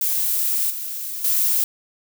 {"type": "noise with level steps", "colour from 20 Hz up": "violet", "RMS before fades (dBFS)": [-21, -29, -19], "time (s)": [0.01, 1.64], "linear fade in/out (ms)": 2, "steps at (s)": [0.7, 1.24], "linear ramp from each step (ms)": 5, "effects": []}